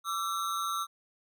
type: ring-modulated tone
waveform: square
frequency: 1252 Hz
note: D#6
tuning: 10 cents sharp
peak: -28 dBFS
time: 0.04-0.87 s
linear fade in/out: 50 ms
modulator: 90 Hz
effects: none